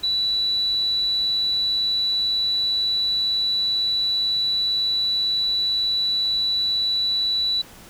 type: tone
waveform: sine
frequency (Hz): 3951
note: B7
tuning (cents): 0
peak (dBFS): -19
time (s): 0.03-7.62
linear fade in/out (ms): 10
effects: pink hiss -45 dBFS RMS until 7.89 s